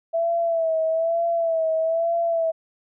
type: tone with vibrato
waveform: sine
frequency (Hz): 659.3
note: E5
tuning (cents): 0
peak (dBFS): -19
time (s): 0.13-2.52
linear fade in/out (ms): 20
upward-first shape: sine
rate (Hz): 1.1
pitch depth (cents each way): 49
effects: none